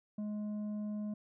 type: tone with tanh clipping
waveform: sine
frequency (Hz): 210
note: G#3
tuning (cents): +19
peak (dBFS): -37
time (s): 0.18-1.14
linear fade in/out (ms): 5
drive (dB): 6
effects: none